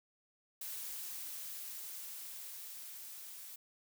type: noise with level ramp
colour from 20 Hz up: blue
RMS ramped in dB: -43 to -50 dBFS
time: 0.61-3.56 s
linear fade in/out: 5 ms
effects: none